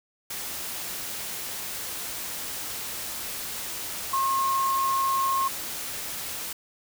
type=tone in noise; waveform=sine; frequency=1076 Hz; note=C6; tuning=48 cents sharp; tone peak=-22 dBFS; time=4.13-5.48 s; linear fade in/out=5 ms; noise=white; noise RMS=-34 dBFS; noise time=0.3-6.53 s; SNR=+9 dB; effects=none